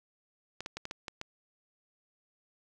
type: clicks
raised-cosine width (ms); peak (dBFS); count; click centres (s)
0.2; -21; 7; 0.606 / 0.661 / 0.77 / 0.854 / 0.911 / 1.082 / 1.214
effects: none